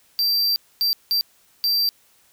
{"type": "tone bursts at uneven times", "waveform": "square", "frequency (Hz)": 4699, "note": "D8", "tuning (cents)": 0, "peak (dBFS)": -18, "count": 4, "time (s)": [[0.19, 0.56], [0.81, 0.93], [1.11, 1.21], [1.64, 1.89]], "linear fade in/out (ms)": 0, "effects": ["white hiss -58 dBFS RMS until 2.32 s"]}